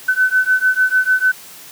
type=beating tone pair; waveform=sine; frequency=1510 / 1516.7 Hz; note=F#6 / F#6; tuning=+35 / +42 cents; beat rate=6.7 Hz; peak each=-15 dBFS; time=0.08-1.32 s; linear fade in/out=10 ms; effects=white hiss -38 dBFS RMS until 1.71 s + high-pass 100 Hz 12 dB/octave